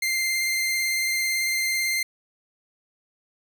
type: tone with vibrato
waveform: sawtooth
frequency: 2093 Hz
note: C7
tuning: in tune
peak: -19 dBFS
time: 0.02-2.03 s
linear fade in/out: 5 ms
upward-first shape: square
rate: 18 Hz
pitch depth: 10 cents each way
effects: none